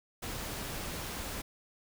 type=noise; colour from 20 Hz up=pink; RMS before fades=-39 dBFS; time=0.22-1.42 s; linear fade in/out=10 ms; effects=none